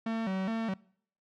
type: tone with vibrato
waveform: 45% pulse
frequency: 206.9 Hz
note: G#3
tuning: 6 cents flat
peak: -30 dBFS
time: 0.06-0.74 s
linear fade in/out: 5 ms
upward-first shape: square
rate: 2.4 Hz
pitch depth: 150 cents each way
effects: noise-tail reverb RT60 0.6 s tail -24 dB re dry + low-pass 3000 Hz 12 dB/octave